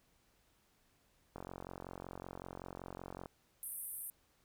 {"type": "click train", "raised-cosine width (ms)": 1, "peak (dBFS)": -31, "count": 87, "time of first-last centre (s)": [1.36, 3.258], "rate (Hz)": 45.3}
{"type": "band-pass noise", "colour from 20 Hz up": "white", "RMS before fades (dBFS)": -45, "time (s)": [3.63, 4.1], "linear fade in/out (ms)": 0, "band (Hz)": [8900, 14000], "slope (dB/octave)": 96}
{"effects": ["pink hiss -73 dBFS RMS until 4.44 s"]}